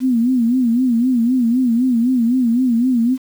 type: tone with vibrato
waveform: sine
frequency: 243.7 Hz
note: B3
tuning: 23 cents flat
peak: -12 dBFS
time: 0-3.18 s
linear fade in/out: 50 ms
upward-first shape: sine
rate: 3.9 Hz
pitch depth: 120 cents each way
effects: 7-bit